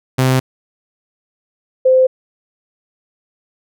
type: tone pair in turn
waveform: sawtooth / sine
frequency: 130 / 517.5 Hz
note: C3 / C5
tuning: -11 / -19 cents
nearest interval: 2 octaves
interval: 2392 cents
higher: second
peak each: -7 dBFS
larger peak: neither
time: 0.18-0.4 / 1.85-2.07 s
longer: neither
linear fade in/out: 10 ms
effects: none